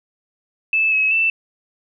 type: tone with pitch steps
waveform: sine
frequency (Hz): 2624 / 2568 / 2659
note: E7 / E7 / E7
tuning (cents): -9 / -46 / +14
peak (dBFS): -14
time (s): 0.73-1.3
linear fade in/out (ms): 2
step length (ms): 190
effects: none